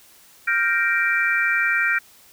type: chord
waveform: sine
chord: G minor seventh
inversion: third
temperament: equal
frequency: 1396.9 / 1568 / 1864.7 / 2349 Hz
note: F6 / G6 / Bb6 / D7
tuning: 0 / 0 / 0 / 0 cents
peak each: -23 dBFS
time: 0.47-1.99 s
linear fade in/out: 10 ms
effects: white hiss -51 dBFS RMS until 2.32 s